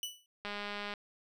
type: tone with exponential decay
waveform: sawtooth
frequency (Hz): 2966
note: F#7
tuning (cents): +4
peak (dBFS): -30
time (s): 0.03-0.26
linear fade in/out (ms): 1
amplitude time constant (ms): 50
type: click train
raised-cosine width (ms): 0.3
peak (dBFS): -24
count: 101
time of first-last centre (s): 0.45-0.938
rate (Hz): 205
effects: none